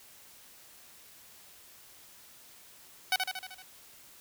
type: tone with echo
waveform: 10% pulse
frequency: 751 Hz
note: F#5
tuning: 26 cents sharp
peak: -16 dBFS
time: 3.12-3.16 s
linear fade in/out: 2 ms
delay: 77 ms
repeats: 6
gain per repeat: -4 dB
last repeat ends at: 3.622 s
effects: white hiss -55 dBFS RMS until 4.2 s